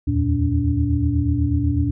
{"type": "tone cluster", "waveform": "sine", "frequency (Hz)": [77.6, 85.7, 116.8, 287.4], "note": ["D#2", "F2", "A#2", "D4"], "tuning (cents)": [-4, -32, 4, -37], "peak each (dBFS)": -22, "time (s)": [0.07, 1.91], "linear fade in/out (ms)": 10, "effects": []}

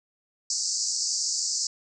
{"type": "band-pass noise", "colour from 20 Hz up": "pink", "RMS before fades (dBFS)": -28, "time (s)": [0.5, 1.67], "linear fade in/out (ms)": 2, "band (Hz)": [4600, 7800], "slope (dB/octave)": 96, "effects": []}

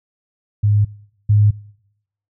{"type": "tone pair in turn", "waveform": "sine", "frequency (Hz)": [103.83, 104.39], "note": ["G#2", "G#2"], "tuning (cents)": [0, 9], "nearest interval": "unison", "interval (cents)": 9, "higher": "second", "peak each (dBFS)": [-11, -9], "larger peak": "second", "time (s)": [[0.63, 0.85], [1.29, 1.51]], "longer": "neither", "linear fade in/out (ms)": 10, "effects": ["noise-tail reverb RT60 0.8 s tail -24 dB re dry"]}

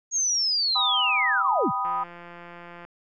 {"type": "linear sweep", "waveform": "sine", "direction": "down", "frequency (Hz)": [6645, 76.1], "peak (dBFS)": -21, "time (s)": [0.11, 1.72], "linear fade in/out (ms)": 50}
{"type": "chord", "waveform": "sine", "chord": "G augmented", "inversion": "none", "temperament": "equal", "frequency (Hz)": [784, 987.8, 1244.5], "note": ["G5", "B5", "D#6"], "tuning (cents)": [0, 0, 0], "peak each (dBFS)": [-31, -28, -27], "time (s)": [0.75, 2.04], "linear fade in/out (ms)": 10}
{"type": "click train", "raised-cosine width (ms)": 0.5, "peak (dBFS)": -28, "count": 174, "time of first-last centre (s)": [1.85, 2.85], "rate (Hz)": 173}
{"effects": []}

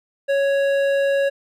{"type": "tone with hard clipping", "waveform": "triangle", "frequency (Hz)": 555, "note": "C#5", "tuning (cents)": 2, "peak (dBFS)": -18, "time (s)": [0.28, 1.3], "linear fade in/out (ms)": 20, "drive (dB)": 14, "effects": []}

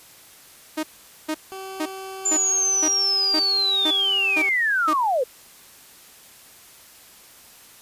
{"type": "tone bursts", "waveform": "sawtooth", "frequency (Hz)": 311.1, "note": "D#4", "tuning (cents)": 0, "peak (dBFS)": -19, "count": 9, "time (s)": [0.77, 4.937], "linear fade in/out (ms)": 10, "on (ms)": 63, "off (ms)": 450}
{"type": "tone with pitch glide", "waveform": "20% pulse", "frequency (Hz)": [383.1, 390.9], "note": ["G4", "G4"], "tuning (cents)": [-40, -5], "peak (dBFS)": -28, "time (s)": [1.52, 4.49], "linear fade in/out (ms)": 0, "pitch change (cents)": 35, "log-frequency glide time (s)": [2.61, 2.93]}
{"type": "linear sweep", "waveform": "sine", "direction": "down", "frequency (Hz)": [7180, 466.2], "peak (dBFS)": -18, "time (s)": [2.25, 5.24], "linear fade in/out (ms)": 10}
{"effects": ["white hiss -48 dBFS RMS until 7.81 s", "resampled to 32000 Hz"]}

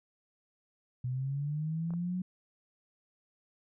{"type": "linear sweep", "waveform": "sine", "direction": "up", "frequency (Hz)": [123.6, 185], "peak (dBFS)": -31, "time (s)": [1.04, 2.22], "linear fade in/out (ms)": 5}
{"type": "clicks", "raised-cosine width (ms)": 1, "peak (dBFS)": -36, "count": 2, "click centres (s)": [1.906, 1.937]}
{"effects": []}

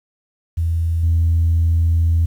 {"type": "tone with level steps", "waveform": "sine", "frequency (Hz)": 83, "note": "E2", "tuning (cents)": 12, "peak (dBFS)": [-15, -11], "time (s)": [0.57, 2.26], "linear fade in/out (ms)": 10, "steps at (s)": 1.03, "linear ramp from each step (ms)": 5, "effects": ["tanh soft clip ceiling -9 dBFS", "8-bit"]}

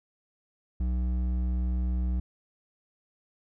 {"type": "tone with hard clipping", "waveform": "triangle", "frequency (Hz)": 61.74, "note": "B1", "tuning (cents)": 0, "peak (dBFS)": -27, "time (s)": [0.8, 2.2], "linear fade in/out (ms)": 5, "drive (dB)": 12, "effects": []}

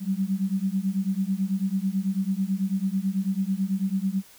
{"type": "beating tone pair", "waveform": "sine", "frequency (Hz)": [188.1, 197.2], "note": ["F#3", "G3"], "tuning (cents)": [29, 11], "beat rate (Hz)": 9.1, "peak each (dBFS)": -26, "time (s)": [0, 4.23], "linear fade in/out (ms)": 50, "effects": ["white hiss -52 dBFS RMS until 4.38 s"]}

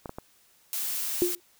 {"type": "clicks", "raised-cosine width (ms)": 1, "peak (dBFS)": -22, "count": 3, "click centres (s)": [0.058, 0.094, 0.185]}
{"type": "noise", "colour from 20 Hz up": "blue", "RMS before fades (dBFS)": -31, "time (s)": [0.73, 1.35], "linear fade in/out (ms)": 0}
{"type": "tone with exponential decay", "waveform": "sine", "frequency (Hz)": 351.8, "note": "F4", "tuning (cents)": 13, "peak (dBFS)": -17, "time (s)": [1.22, 1.4], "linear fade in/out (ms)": 0, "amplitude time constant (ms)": 39}
{"effects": ["white hiss -62 dBFS RMS until 1.59 s"]}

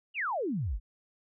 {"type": "exponential sweep", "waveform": "sine", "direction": "down", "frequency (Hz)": [3006, 39.1], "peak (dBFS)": -29, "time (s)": [0.14, 0.8], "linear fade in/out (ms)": 50, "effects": []}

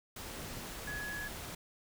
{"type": "tone in noise", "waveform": "sine", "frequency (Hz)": 1684, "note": "G#6", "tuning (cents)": 24, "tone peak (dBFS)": -39, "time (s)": [0.87, 1.28], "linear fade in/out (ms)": 5, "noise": "pink", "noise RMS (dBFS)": -44, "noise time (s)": [0.16, 1.55], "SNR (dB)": 2, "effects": []}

